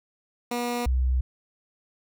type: tone pair in turn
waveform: 15% pulse / sine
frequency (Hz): 241.4 / 63.63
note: B3 / C2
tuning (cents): -39 / -48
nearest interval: octave + major seventh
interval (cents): 2309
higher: first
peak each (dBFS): -20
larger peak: neither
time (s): 0.51-0.86 / 0.86-1.21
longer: neither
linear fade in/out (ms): 5
effects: none